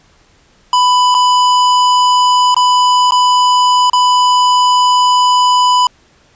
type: tone with dropouts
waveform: square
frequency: 995 Hz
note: B5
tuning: 13 cents sharp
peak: -8 dBFS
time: 0.73-5.87 s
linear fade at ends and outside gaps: 2 ms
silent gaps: 1.144-1.148 / 2.545-2.565 / 3.109-3.12 / 3.899-3.932 s
effects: pink hiss -50 dBFS RMS until 6.35 s + resampled to 16000 Hz